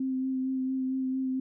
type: tone with vibrato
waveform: sine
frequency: 261.6 Hz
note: C4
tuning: in tune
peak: -27 dBFS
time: 0-1.4 s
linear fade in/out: 5 ms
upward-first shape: sine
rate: 4.4 Hz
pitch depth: 16 cents each way
effects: none